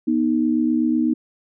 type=tone pair together; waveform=sine; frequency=243.1 / 311.1 Hz; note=B3 / D#4; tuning=-27 / 0 cents; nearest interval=major third; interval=427 cents; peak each=-19 dBFS; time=0.07-1.14 s; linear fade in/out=10 ms; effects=none